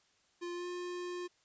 square tone with pitch glide, 349.2 to 355.5 Hz, F4 to F4, 0 to +31 cents, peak -39 dBFS, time 0.41-1.28 s, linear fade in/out 20 ms, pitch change +31 cents, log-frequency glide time 0.53-0.67 s, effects white hiss -71 dBFS RMS until 1.44 s + resampled to 16000 Hz

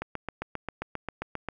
click train, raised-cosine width 0.5 ms, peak -17 dBFS, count 12, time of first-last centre 0.02-1.487 s, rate 7.5 Hz, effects none

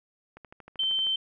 click train, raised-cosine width 0.5 ms, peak -31 dBFS, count 10, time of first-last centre 0.37-1.068 s, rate 12.9 Hz
sine tone, 3100 Hz, G7, 20 cents flat, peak -24 dBFS, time 0.79-1.16 s, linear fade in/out 5 ms
effects none

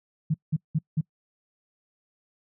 sine tone bursts, 156 Hz, D#3, 5 cents sharp, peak -20 dBFS, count 4, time 0.3-1.012 s, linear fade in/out 10 ms, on 43 ms, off 180 ms, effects noise-tail reverb RT60 0.1 s tail -26 dB re dry

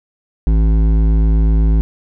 triangle tone with hard clipping, 54 Hz, A1, 32 cents flat, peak -11 dBFS, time 0.47-1.81 s, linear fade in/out 0 ms, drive 15 dB, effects none

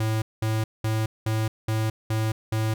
square tone bursts, 110 Hz, A2, in tune, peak -23 dBFS, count 7, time 0-2.74 s, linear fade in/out 5 ms, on 220 ms, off 200 ms, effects none

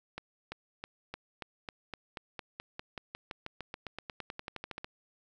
accelerating click train, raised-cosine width 0.3 ms, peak -23 dBFS, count 29, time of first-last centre 0.18-4.845 s, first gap 340 ms, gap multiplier 0.94, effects none

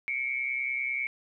sine tone pair together, 2182 / 2312 Hz, C#7 / D7, -28 / -28 cents, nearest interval minor second, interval 100 cents, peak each -31 / -31 dBFS, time 0.08-1.07 s, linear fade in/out 0 ms, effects none

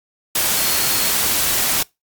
sine tone in noise, 4310 Hz, C#8, 49 cents flat, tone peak -28 dBFS, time 0.57-1.11 s, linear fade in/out 5 ms, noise white, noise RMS -18 dBFS, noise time 0.35-1.83 s, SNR -13 dB, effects noise-tail reverb RT60 0.2 s tail -24 dB re dry + Opus 48 kbps

